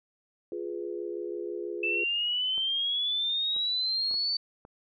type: chord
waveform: sine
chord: F diminished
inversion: none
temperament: equal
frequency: 349.2 / 415.3 / 493.9 Hz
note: F4 / Ab4 / Cb5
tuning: 0 / 0 / 0 cents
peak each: -35 / -36 / -41 dBFS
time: 0.52-2.04 s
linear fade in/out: 2 ms
type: exponential sweep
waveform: sine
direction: up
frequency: 2637 to 4558 Hz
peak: -26 dBFS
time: 1.83-4.37 s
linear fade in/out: 5 ms
type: clicks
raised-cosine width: 1 ms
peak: -34 dBFS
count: 5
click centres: 2.579 / 3.564 / 4.112 / 4.142 / 4.651 s
effects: none